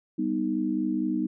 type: chord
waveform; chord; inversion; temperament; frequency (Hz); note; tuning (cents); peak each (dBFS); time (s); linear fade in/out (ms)
sine; G augmented; none; equal; 196 / 246.9 / 311.1; G3 / B3 / D#4; 0 / 0 / 0; -31 / -29 / -27; 0.18-1.27; 10
effects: none